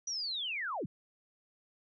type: linear sweep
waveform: sine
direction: down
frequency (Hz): 5920 to 103.83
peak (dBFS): -34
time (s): 0.07-0.86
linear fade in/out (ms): 5
effects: none